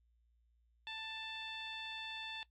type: tone with low-pass filter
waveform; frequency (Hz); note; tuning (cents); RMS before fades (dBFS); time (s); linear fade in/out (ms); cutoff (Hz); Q
15% pulse; 884; A5; +8; -45; 0.87-2.43; 0; 3600; 3.9
effects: noise-tail reverb RT60 0.1 s tail -17 dB re dry + added 58 Hz sine -70 dBFS peak until 2.5 s